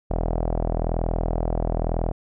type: tone with low-pass filter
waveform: sawtooth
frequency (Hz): 40.99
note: E1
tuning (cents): -9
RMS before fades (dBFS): -24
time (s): 0.1-2.12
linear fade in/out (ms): 10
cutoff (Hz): 680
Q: 3.1
effects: none